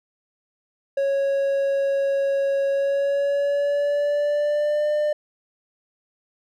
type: tone with pitch glide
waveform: triangle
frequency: 552 to 598.5 Hz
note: C#5 to D5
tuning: -7 to +33 cents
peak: -17 dBFS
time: 0.97-5.13 s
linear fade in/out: 5 ms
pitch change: +140 cents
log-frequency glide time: 2.7-4.88 s
effects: none